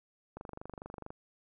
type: click train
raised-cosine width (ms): 1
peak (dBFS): -29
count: 19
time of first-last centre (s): 0.37-1.105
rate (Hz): 24.5
effects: none